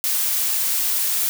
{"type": "noise", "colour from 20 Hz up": "blue", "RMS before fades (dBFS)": -21, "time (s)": [0.04, 1.29], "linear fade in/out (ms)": 0, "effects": []}